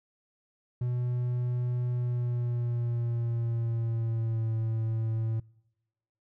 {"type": "tone with pitch glide", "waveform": "triangle", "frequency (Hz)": [122.9, 112.05], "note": ["B2", "A2"], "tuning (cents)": [-8, 32], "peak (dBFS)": -25, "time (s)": [0.81, 5.4], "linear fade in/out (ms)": 5, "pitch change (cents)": -160, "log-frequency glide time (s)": [1.9, 4.59], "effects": ["noise-tail reverb RT60 1.0 s tail -26 dB re dry"]}